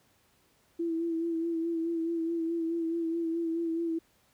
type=tone with vibrato; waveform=sine; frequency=331.9 Hz; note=E4; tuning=12 cents sharp; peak=-28 dBFS; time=0.79-3.99 s; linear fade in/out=10 ms; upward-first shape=sine; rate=4.7 Hz; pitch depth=34 cents each way; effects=pink hiss -67 dBFS RMS until 4.33 s + high-pass 60 Hz 12 dB/octave